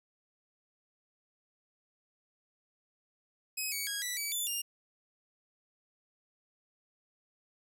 10% pulse tone with pitch steps, 2540 / 2250 / 1645 / 1967 / 2287 / 3505 / 2810 Hz, D#7 / C#7 / G#6 / B6 / D7 / A7 / F7, +35 / +25 / -17 / -7 / -47 / -7 / +10 cents, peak -25 dBFS, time 3.57-4.62 s, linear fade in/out 10 ms, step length 150 ms, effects none

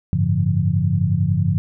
sine tone cluster, 94.6 / 105.6 / 141.8 / 171.2 Hz, F#2 / G#2 / C#3 / F3, +39 / +29 / +40 / -34 cents, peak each -21 dBFS, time 0.13-1.58 s, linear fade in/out 0 ms, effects none

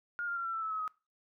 sine tone with pitch steps, 1421 / 1397.4 / 1374.2 / 1351.4 / 1328.9 / 1306.8 / 1285.1 / 1263.8 Hz, F6 / F6 / F6 / E6 / E6 / E6 / E6 / D#6, +30 / +1 / -28 / +43 / +14 / -15 / -44 / +27 cents, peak -33 dBFS, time 0.19-0.878 s, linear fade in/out 0 ms, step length 86 ms, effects noise-tail reverb RT60 0.3 s tail -21 dB re dry

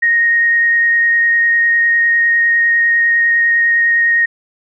sine tone with vibrato, 1864.7 Hz, A#6, in tune, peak -9 dBFS, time 0.02-4.26 s, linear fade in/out 10 ms, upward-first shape triangle, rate 9.9 Hz, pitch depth 10 cents each way, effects none

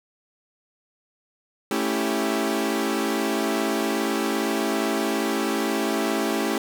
sawtooth chord, A dominant seventh, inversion none, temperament equal, 220 / 277.2 / 329.6 / 392 Hz, A3 / C#4 / E4 / G4, 0 / 0 / 0 / 0 cents, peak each -24 dBFS, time 1.71-6.58 s, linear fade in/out 2 ms, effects none

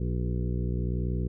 harmonic tone with a mistuned harmonic, 60.8 Hz, B1, 26 cents flat, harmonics 1 / 2 / 3 / 4 / 5 / 6 / 7 / 8, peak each -29 / -31 / -34 / -42 / -42 / -40 / -45 / -47 dBFS, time 0-1.28 s, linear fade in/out 5 ms, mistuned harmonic 6, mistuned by +26 cents, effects none

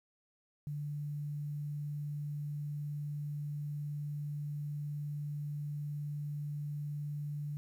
sine tone, 146.83 Hz, D3, in tune, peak -36 dBFS, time 0.67-7.57 s, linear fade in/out 0 ms, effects 11-bit

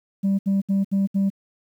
sine tone bursts, 196 Hz, G3, in tune, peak -15 dBFS, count 5, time 0.23-1.302 s, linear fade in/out 20 ms, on 160 ms, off 68 ms, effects tanh soft clip ceiling -16 dBFS + 9-bit

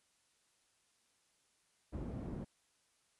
white low-pass noise, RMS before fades -43 dBFS, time 1.92-2.45 s, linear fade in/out 20 ms, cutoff 260 Hz, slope 12 dB/octave, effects white hiss -75 dBFS RMS until 3.19 s + resampled to 24000 Hz

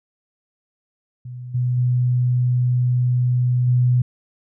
sine tone with level steps, 124.2 Hz, B2, 10 cents sharp, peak -30 / -17 / -15 / -13 dBFS, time 1.25-4.02 s, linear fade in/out 5 ms, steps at 1.54 / 1.77 / 3.67 s, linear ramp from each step 10 ms, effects none

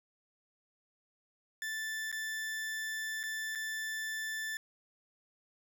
40% pulse tone with dropouts, 1760 Hz, A6, in tune, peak -35 dBFS, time 1.62-4.57 s, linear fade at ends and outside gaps 1 ms, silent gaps 2.116-2.126 / 3.231-3.237 / 3.551-3.556 s, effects none

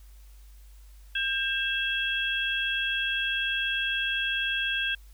sine tone cluster, 1597 / 2663 / 3304 Hz, G6 / E7 / G#7, +32 / +17 / -10 cents, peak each -29 / -31 / -30 dBFS, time 1.15-4.95 s, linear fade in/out 5 ms, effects added 50 Hz sine -47 dBFS peak until 5.13 s + white hiss -62 dBFS RMS until 5.13 s

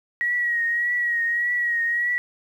sine tone with vibrato, 1903 Hz, A#6, 35 cents sharp, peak -20 dBFS, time 0.21-2.18 s, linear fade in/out 0 ms, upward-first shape triangle, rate 1.7 Hz, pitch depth 47 cents each way, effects 9-bit

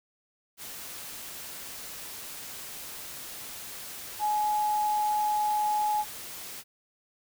sine tone in noise, 843 Hz, G#5, 26 cents sharp, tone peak -24 dBFS, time 4.19-6.05 s, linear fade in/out 50 ms, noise white, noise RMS -41 dBFS, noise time 0.57-6.64 s, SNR +14 dB, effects none

